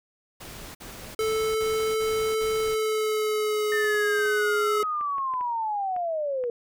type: noise bursts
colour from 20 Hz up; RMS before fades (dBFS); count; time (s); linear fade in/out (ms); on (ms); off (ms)
pink; -41; 6; 0.4-2.75; 10; 350; 50
type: tone with pitch glide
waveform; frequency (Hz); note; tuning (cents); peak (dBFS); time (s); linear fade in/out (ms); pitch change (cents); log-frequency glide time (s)
square; 438.3 to 419.2; A4 to G#4; -7 to +16; -24; 1.19-4.83; 2; -77; 2.6-3.96
type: linear sweep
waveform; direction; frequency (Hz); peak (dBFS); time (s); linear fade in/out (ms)
sine; down; 1807 to 466.2; -25; 3.72-6.5; 2
type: clicks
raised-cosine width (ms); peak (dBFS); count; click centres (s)
0.5; -29; 12; 3.736 / 3.844 / 3.946 / 4.191 / 4.258 / 4.835 / 5.011 / 5.183 / 5.338 / 5.41 / 5.964 / 6.439
effects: none